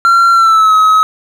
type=tone with pitch glide; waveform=triangle; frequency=1369 to 1277.3 Hz; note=F6 to D#6; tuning=-35 to +45 cents; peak=-3 dBFS; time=0.05-1.03 s; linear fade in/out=0 ms; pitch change=-120 cents; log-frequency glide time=0.32-0.74 s; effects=none